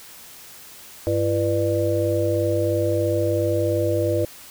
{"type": "tone cluster", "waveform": "sine", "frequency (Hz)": [99.9, 338.5, 492, 595], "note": ["G2", "E4", "B4", "D5"], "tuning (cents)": [33, 46, -7, 22], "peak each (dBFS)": -24, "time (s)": [1.07, 4.25], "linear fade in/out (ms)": 0, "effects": ["white hiss -43 dBFS RMS until 4.5 s"]}